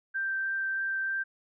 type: tone with vibrato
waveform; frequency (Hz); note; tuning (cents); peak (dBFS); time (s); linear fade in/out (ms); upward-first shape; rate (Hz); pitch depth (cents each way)
sine; 1568; G6; 0; -28; 0.14-1.24; 20; triangle; 3.2; 8
effects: none